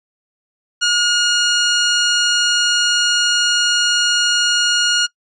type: tone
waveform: 15% pulse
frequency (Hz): 1433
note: F6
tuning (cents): +44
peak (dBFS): -6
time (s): 0.81-5.07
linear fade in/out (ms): 20
effects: noise-tail reverb RT60 0.1 s tail -22 dB re dry + resampled to 22050 Hz